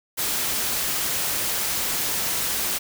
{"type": "noise", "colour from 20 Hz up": "white", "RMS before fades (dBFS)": -25, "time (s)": [0.17, 2.79], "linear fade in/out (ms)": 20, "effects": []}